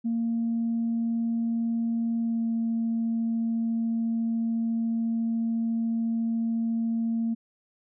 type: tone with pitch glide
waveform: sine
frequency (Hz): 230.5 to 228.5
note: A#3 to A#3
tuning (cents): -19 to -34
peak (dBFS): -23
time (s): 0.04-7.35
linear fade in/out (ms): 20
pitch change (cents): -15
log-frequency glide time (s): 2.19-2.46
effects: tanh soft clip ceiling -20 dBFS